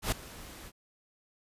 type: noise with ADSR envelope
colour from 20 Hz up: pink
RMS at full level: -28 dBFS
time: 0.02-0.72 s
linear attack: 100 ms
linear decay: 6 ms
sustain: -19 dB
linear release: 48 ms
effects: resampled to 32000 Hz